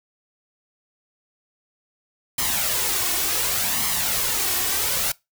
white noise with flanger, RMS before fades -23 dBFS, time 2.38-5.12 s, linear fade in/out 5 ms, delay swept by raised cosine 0.96 to 2.76 ms, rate 0.68 Hz, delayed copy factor +0.55, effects noise-tail reverb RT60 0.2 s tail -22 dB re dry

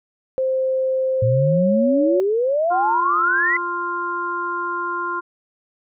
sine tone with pitch glide, 523.3 to 560.9 Hz, C5 to C#5, 0 to +20 cents, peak -17 dBFS, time 0.38-2.2 s, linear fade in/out 0 ms, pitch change +120 cents, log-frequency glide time 1.2-1.95 s
sine exponential sweep, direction up, 110 to 2052 Hz, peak -16 dBFS, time 1.22-3.57 s, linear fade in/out 5 ms
harmonic tone, 349.2 Hz, F4, in tune, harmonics 1 / 3 / 4, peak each -30 / -24 / -26 dBFS, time 2.7-5.21 s, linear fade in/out 20 ms
effects none

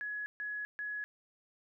sine tone bursts, 1685 Hz, G#6, 25 cents sharp, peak -36 dBFS, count 3, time 0.01-1.04 s, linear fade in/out 0 ms, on 250 ms, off 140 ms, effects none

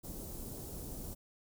pink band-stop noise, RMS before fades -44 dBFS, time 0.03-1.15 s, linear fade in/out 20 ms, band 480 to 8800 Hz, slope 12 dB/octave, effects none

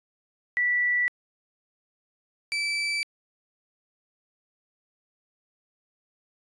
sine / 30% pulse tone pair in turn, 1960 / 2319 Hz, B6 / D7, -14 / -22 cents, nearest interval minor third, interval 292 cents, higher second, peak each -21 / -23 dBFS, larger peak first, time 0.57-1.08 / 2.52-3.03 s, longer neither, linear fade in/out 0 ms, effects resampled to 22050 Hz

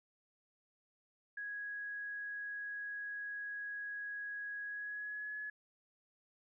sine tone with pitch glide, 1661.2 to 1697.1 Hz, G#6 to G#6, 0 to +37 cents, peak -40 dBFS, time 1.37-5.5 s, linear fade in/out 5 ms, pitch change +37 cents, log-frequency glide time 4.64-5.36 s, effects none

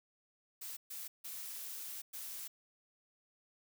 blue noise bursts at uneven times, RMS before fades -45 dBFS, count 4, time 0.61-0.77 / 0.9-1.08 / 1.24-2.02 / 2.13-2.48 s, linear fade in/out 10 ms, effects none

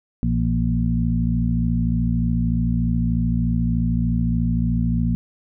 harmonic tone with a mistuned harmonic, 58.5 Hz, A#1, 7 cents sharp, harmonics 1 / 2 / 3 / 4, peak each -23 / -23 / -23 / -23 dBFS, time 0.23-5.15 s, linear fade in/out 0 ms, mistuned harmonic 3, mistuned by -48 cents, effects none

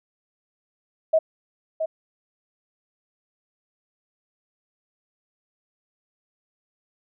sine tone with echo, 638 Hz, D#5, 43 cents sharp, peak -14 dBFS, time 1.13-1.19 s, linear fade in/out 10 ms, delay 670 ms, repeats 1, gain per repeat -8 dB, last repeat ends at 1.86 s, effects none

